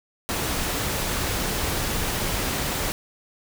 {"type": "noise", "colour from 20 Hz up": "pink", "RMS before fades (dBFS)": -26, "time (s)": [0.29, 2.92], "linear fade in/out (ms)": 0, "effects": []}